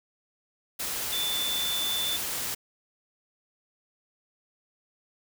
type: tone in noise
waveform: sine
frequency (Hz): 3520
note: A7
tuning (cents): 0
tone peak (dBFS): -28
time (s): 1.12-2.17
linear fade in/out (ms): 10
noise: white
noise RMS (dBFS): -32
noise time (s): 0.79-2.55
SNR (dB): +1
effects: none